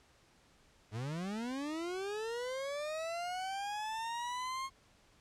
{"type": "linear sweep", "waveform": "40% pulse", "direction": "up", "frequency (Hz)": [100.5, 1081], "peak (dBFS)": -36, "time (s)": [0.91, 4.7], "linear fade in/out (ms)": 50, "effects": ["pink hiss -66 dBFS RMS until 5.2 s", "low-pass 8000 Hz 12 dB/octave"]}